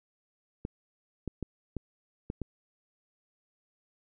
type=clicks; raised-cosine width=3 ms; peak=-21 dBFS; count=6; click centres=0.651 / 1.277 / 1.427 / 1.767 / 2.301 / 2.417 s; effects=none